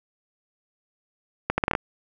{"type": "accelerating click train", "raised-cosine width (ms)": 0.5, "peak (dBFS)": -6, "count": 7, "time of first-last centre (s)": [1.5, 1.751], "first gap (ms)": 80, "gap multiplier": 0.73, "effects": []}